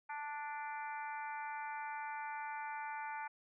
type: harmonic tone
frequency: 293.7 Hz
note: D4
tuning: in tune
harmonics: 3 / 4 / 5 / 6 / 7 / 8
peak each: -42 / -53 / -48 / -53 / -53 / -53 dBFS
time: 0.09-3.28 s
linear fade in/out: 10 ms
effects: none